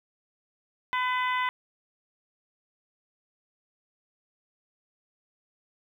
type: harmonic tone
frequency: 503 Hz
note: B4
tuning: 32 cents sharp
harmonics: 2 / 3 / 4 / 5 / 6 / 7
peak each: -27 / -35 / -30 / -41 / -40 / -42 dBFS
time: 0.93-1.49 s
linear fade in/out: 0 ms
effects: 10-bit